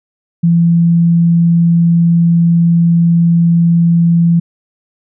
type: tone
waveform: sine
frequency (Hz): 169.1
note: E3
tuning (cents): +44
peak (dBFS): -6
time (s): 0.43-4.4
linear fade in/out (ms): 10
effects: none

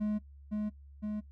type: tone with echo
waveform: triangle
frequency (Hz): 211.1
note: G#3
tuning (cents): +29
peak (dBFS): -27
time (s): 0-0.19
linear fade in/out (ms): 20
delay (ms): 510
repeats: 2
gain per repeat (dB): -2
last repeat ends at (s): 1.21
effects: noise-tail reverb RT60 0.1 s tail -18 dB re dry + added 70 Hz sine -50 dBFS peak until 1.31 s

